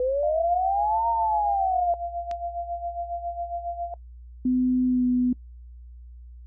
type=linear two-way sweep; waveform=sine; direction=up then down; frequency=493.9 to 929 to 680 Hz; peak=-21 dBFS; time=0-1.94 s; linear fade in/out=2 ms; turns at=1.08 s
type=tone with tremolo; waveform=sine; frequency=691 Hz; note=F5; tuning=19 cents flat; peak=-26 dBFS; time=0.23-3.94 s; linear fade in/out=2 ms; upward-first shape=sine; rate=7.3 Hz; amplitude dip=70%
type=click; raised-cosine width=0.2 ms; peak=-22 dBFS; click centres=2.313 s
type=tone with pitch glide; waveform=sine; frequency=253.2 to 249 Hz; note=B3 to B3; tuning=+43 to +14 cents; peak=-19 dBFS; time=4.45-5.33 s; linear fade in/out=5 ms; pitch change=-29 cents; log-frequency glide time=4.86-5.06 s
effects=noise-tail reverb RT60 0.1 s tail -22 dB re dry + added 60 Hz sine -41 dBFS peak until 6.46 s